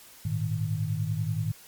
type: chord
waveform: sine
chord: Ab suspended second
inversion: none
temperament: equal with one note detuned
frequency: 103.83 / 114.27 / 155.56 Hz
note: Ab2 / Bb2 / Eb3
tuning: 0 / -34 / 0 cents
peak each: -30 / -31 / -30 dBFS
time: 0.25-1.52 s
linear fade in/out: 5 ms
effects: white hiss -51 dBFS RMS until 1.67 s + MP3 96 kbps